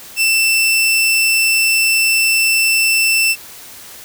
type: tone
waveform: sawtooth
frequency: 2670 Hz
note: E7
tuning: 22 cents sharp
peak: -8 dBFS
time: 0.16-3.36 s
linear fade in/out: 50 ms
effects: white hiss -36 dBFS RMS until 4.04 s